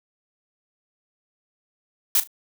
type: noise with echo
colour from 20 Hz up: blue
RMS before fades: -18 dBFS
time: 2.15-2.2 s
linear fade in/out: 2 ms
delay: 37 ms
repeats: 2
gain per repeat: -14 dB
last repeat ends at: 2.274 s
effects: none